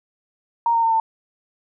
sine tone with pitch steps, 932.3 / 920 / 907.9 / 895.9 Hz, A#5 / A#5 / A#5 / A5, 0 / -23 / -46 / +31 cents, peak -15 dBFS, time 0.66-1 s, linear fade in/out 2 ms, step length 85 ms, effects none

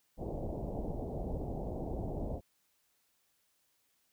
pink low-pass noise, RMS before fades -38 dBFS, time 0.17-2.41 s, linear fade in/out 50 ms, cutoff 770 Hz, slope 48 dB/octave, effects white hiss -75 dBFS RMS until 4.12 s

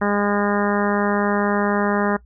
harmonic tone, 204.1 Hz, G#3, 30 cents flat, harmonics 1 / 2 / 3 / 4 / 5 / 6 / 7 / 8 / 9, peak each -21 / -24 / -26 / -27 / -28 / -29 / -29 / -30 / -31 dBFS, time 0.01-2.17 s, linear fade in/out 10 ms, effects noise-tail reverb RT60 0.1 s tail -20 dB re dry + added 60 Hz sine -46 dBFS peak until 2.25 s

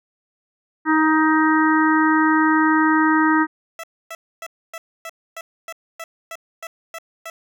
harmonic tone, 313.4 Hz, D#4, 13 cents sharp, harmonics 1 / 3 / 4 / 5 / 6, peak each -16 / -21 / -22 / -23 / -24 dBFS, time 0.85-3.47 s, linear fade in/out 50 ms
15% pulse tone bursts, 659.3 Hz, E5, in tune, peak -24 dBFS, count 12, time 3.79-7.3 s, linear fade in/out 2 ms, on 45 ms, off 270 ms
effects none

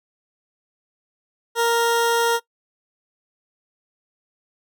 20% pulse tone, 466.2 Hz, A#4, in tune, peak -12 dBFS, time 1.55-2.4 s, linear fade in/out 50 ms, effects noise-tail reverb RT60 0.1 s tail -20 dB re dry

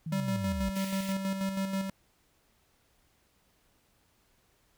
sine linear sweep, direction down, 164.81 to 52.1 Hz, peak -33 dBFS, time 0.06-0.7 s, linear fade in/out 5 ms
square tone with tremolo, 193.3 Hz, G3, 24 cents flat, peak -29 dBFS, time 0.12-1.9 s, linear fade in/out 5 ms, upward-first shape square, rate 6.2 Hz, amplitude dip 45%
pink high-pass noise, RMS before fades -44 dBFS, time 0.75-1.13 s, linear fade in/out 10 ms, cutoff 1800 Hz, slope 96 dB/octave
effects pink hiss -69 dBFS RMS until 4.77 s

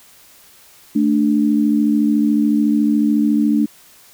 sine tone pair together, 219.8 / 293.7 Hz, A3 / D4, -2 / 0 cents, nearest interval perfect fourth, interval 502 cents, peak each -15 dBFS, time 0.95-3.66 s, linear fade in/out 10 ms, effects white hiss -47 dBFS RMS until 4.13 s

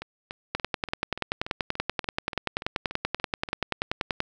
two click trains, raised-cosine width 0.3 ms, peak -19 / -9 dBFS, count 13 / 39, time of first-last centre 0.02-3.488 / 0.55-4.204 s, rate 3.46 / 10.4 Hz, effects none

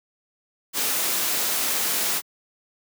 white noise, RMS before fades -24 dBFS, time 0.73-2.22 s, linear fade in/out 50 ms, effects high-pass 200 Hz 12 dB/octave

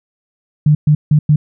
sine tone bursts at uneven times, 150.2 Hz, D3, 39 cents sharp, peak -6 dBFS, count 4, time 0.66-0.75 / 0.87-0.95 / 1.11-1.19 / 1.29-1.36 s, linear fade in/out 5 ms, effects none

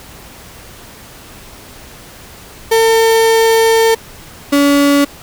35% pulse tone pair in turn, 451.2 / 284.3 Hz, A4 / C#4, +44 / +44 cents, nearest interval minor sixth, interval 800 cents, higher first, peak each -6 dBFS, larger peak neither, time 2.71-3.95 / 4.52-5.05 s, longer first, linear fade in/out 10 ms, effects pink hiss -36 dBFS RMS until 5.22 s

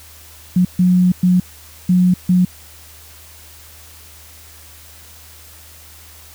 sine tone bursts at uneven times, 181.1 Hz, F#3, 37 cents flat, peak -9 dBFS, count 5, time 0.56-0.65 / 0.79-1.12 / 1.23-1.4 / 1.89-2.14 / 2.29-2.45 s, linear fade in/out 5 ms, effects added 78 Hz sine -44 dBFS peak until 6.34 s + white hiss -42 dBFS RMS until 6.34 s

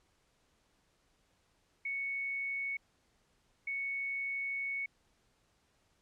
sine tone bursts at uneven times, 2217 Hz, C#7, in tune, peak -34 dBFS, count 2, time 1.85-2.77 / 3.67-4.86 s, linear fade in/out 5 ms, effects pink hiss -73 dBFS RMS until 6.01 s + low-pass 9000 Hz 12 dB/octave

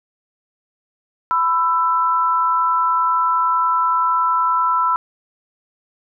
sine tone pair together, 998.4 / 1329 Hz, B5 / E6, +19 / +14 cents, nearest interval perfect fourth, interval 495 cents, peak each -17 dBFS, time 1.31-4.96 s, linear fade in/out 0 ms, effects none

